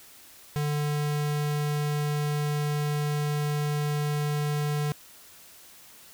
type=tone; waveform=square; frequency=147.9 Hz; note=D3; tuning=13 cents sharp; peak=-26 dBFS; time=0.56-4.92 s; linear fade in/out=0 ms; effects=white hiss -51 dBFS RMS until 6.13 s